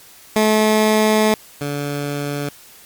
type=tone pair in turn; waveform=15% pulse; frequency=215.8 / 144.03 Hz; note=A3 / D3; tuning=-33 / -33 cents; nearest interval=perfect fifth; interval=700 cents; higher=first; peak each=-6 / -15 dBFS; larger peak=first; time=0.36-1.34 / 1.61-2.49 s; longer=first; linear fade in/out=2 ms; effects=white hiss -44 dBFS RMS until 2.85 s + MP3 96 kbps